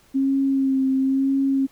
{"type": "tone with vibrato", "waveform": "sine", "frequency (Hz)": 268.7, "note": "C4", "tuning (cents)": 46, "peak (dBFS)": -17, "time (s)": [0.14, 1.67], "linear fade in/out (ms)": 20, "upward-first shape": "sine", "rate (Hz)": 0.99, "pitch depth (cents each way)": 24, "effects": ["pink hiss -56 dBFS RMS until 1.71 s"]}